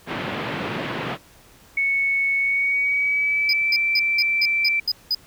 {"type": "band-pass noise", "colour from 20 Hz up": "pink", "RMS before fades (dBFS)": -28, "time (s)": [0.06, 1.18], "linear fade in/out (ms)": 50, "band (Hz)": [130, 3200], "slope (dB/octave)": 24}
{"type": "tone with pitch glide", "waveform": "sine", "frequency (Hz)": [2212, 2337], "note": ["C#7", "D7"], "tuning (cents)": [-4, -9], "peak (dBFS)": -18, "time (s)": [1.77, 4.8], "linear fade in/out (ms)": 5, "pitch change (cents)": 95, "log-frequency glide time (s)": [2.37, 3.76]}
{"type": "tone bursts", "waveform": "triangle", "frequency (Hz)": 4978, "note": "D#8", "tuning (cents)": 0, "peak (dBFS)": -17, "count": 8, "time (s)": [3.49, 5.148], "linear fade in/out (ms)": 2, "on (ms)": 41, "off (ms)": 190}
{"effects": ["pink hiss -51 dBFS RMS until 5.26 s"]}